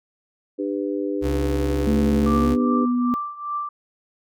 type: harmonic tone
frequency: 99.5 Hz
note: G2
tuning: 26 cents sharp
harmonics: 3 / 4 / 5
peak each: -25 / -27 / -29 dBFS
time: 0.58-2.86 s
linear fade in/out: 20 ms
type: tone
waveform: 35% pulse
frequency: 69.5 Hz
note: C#2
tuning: 5 cents sharp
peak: -21 dBFS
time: 1.21-2.57 s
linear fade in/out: 50 ms
type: tone with pitch glide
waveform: sine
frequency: 218.6 to 245.4 Hz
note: A3 to B3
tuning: -11 to -11 cents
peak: -18 dBFS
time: 1.87-3.14 s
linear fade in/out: 0 ms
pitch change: +200 cents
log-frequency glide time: 2.22-2.56 s
type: tone with tremolo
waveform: sine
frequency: 1174.7 Hz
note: D6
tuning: in tune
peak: -22 dBFS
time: 2.26-3.69 s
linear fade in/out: 5 ms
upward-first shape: triangle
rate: 2.5 Hz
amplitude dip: 85%
effects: none